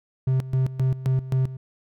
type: tone with tremolo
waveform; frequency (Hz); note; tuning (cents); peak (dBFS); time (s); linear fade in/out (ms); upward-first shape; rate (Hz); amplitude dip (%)
triangle; 130.81; C3; 0; -16; 0.27-1.57; 5; square; 3.8; 80
effects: none